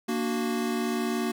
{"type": "chord", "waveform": "square", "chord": "Bb augmented", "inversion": "none", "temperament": "equal", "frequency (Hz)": [233.1, 293.7, 370], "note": ["Bb3", "D4", "F#4"], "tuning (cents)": [0, 0, 0], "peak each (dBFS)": [-29, -35, -32], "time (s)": [0.08, 1.32], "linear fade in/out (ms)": 10, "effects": []}